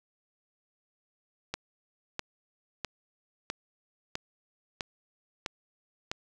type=click train; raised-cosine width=0.2 ms; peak=-15 dBFS; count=8; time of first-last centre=1.54-6.115 s; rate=1.53 Hz; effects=none